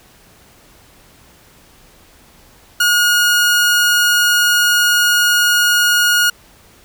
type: tone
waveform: sawtooth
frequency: 1438 Hz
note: F#6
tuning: 50 cents flat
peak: -7 dBFS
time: 2.8-6.3 s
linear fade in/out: 5 ms
effects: pink hiss -47 dBFS RMS until 6.84 s